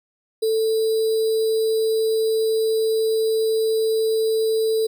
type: tone with sample-and-hold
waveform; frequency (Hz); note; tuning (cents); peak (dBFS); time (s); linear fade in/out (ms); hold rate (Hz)
sine; 443; A4; +12; -17; 0.42-4.87; 10; 4410
effects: none